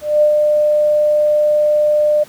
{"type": "tone with ADSR envelope", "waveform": "sine", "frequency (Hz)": 600, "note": "D5", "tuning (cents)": 37, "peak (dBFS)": -7, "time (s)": [0.01, 2.24], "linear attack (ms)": 210, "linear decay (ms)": 90, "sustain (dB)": -3, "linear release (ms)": 13, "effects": ["pink hiss -42 dBFS RMS until 2.28 s", "high-pass 80 Hz 12 dB/octave"]}